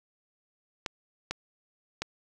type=clicks; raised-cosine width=0.2 ms; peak=-14 dBFS; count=3; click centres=0.862 / 1.31 / 2.02 s; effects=none